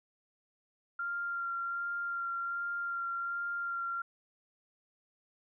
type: tone with vibrato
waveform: sine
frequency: 1387 Hz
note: F6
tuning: 12 cents flat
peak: -33 dBFS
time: 0.99-4.02 s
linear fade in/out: 5 ms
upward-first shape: sine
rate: 1.3 Hz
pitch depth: 13 cents each way
effects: none